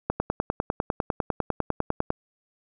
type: click train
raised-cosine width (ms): 1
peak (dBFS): -9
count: 21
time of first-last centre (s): 0.1-2.104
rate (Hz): 9.98
effects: none